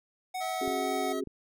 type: tone with vibrato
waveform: square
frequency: 740 Hz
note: F#5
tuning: in tune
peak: -33 dBFS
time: 0.34-1.13 s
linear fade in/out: 10 ms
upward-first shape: sine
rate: 2.1 Hz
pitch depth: 12 cents each way
type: tone with pitch glide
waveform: 25% pulse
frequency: 646 to 641.2 Hz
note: E5 to E5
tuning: -35 to -48 cents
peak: -32 dBFS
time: 0.4-1.21 s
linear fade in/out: 20 ms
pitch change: -13 cents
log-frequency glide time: 0.69-0.93 s
type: chord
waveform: sine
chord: C# suspended fourth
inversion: none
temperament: equal with one note detuned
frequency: 271 / 370 / 415.3 Hz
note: C#4 / F#4 / G#4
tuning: -39 / 0 / 0 cents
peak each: -35 dBFS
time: 0.61-1.24 s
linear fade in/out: 5 ms
type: clicks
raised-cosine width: 3 ms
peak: -30 / -30 dBFS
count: 2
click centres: 0.678 / 1.273 s
effects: none